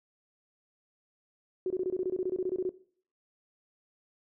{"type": "tone bursts", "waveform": "sine", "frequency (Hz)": 370, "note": "F#4", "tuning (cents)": 0, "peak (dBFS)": -27, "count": 16, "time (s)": [1.66, 2.693], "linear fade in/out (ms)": 2, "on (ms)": 43, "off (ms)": 23, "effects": ["noise-tail reverb RT60 0.5 s tail -18 dB re dry"]}